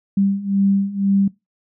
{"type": "beating tone pair", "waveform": "sine", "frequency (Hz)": [196, 198], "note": ["G3", "G3"], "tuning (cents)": [0, 18], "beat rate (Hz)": 2, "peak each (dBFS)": [-20, -17], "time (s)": [0.17, 1.28], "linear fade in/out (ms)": 5, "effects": ["noise-tail reverb RT60 0.2 s tail -21 dB re dry"]}